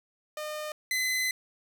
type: tone pair in turn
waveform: sawtooth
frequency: 608 / 2030 Hz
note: D#5 / B6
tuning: -40 / +47 cents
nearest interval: octave + major sixth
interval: 2087 cents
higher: second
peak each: -30 / -23 dBFS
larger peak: second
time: 0.37-0.72 / 0.91-1.31 s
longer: second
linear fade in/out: 2 ms
effects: none